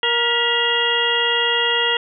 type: harmonic tone with a mistuned harmonic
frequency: 470.3 Hz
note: A#4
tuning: 15 cents sharp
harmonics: 1 / 2 / 3 / 4 / 6 / 7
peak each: -24 / -25 / -26 / -22 / -21 / -22 dBFS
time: 0.03-1.97 s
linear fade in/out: 2 ms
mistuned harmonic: 4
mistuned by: +53 cents
effects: none